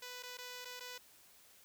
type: tone with dropouts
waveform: 5% pulse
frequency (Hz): 495.9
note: B4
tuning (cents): +7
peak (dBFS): -34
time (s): 0.02-0.98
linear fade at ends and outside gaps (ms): 5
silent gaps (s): 0.226-0.233 / 0.372-0.384 / 0.648-0.653 / 0.797-0.805
effects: white hiss -63 dBFS RMS until 1.64 s